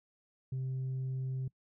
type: tone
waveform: sine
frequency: 130.81 Hz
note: C3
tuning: in tune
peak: -31 dBFS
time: 0.52-1.48 s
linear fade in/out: 5 ms
effects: noise-tail reverb RT60 0.1 s tail -24 dB re dry + tanh soft clip ceiling -32 dBFS